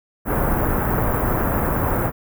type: band-stop noise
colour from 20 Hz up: pink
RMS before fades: -20 dBFS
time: 0.25-2.12 s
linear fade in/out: 50 ms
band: 1500 to 15000 Hz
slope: 24 dB/octave
effects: none